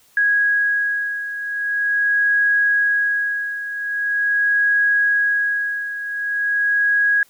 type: beating tone pair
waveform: sine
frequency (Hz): 1654 / 1654.43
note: G#6 / G#6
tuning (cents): -8 / -7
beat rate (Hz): 0.43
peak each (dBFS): -17 / -22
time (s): 0.17-7.23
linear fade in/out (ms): 2
effects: white hiss -55 dBFS RMS until 7.29 s